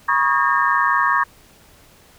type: tone cluster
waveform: sine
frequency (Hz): 962 / 1108 / 1233 / 1623 / 1816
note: B5 / C#6 / D#6 / G#6 / A#6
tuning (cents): -46 / -1 / -16 / -40 / -46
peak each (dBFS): -22 / -18 / -23 / -21 / -23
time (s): 0.08-1.24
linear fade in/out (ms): 10
effects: pink hiss -50 dBFS RMS until 2.18 s